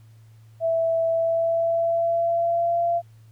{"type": "tone with pitch glide", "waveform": "sine", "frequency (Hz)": [659.3, 684.9], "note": ["E5", "F5"], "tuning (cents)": [0, -34], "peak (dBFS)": -19, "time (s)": [0.6, 3.02], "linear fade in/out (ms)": 50, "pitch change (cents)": 66, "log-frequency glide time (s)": [1.07, 2.82], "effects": ["added 111 Hz sine -47 dBFS peak until 3.31 s", "pink hiss -64 dBFS RMS until 3.31 s"]}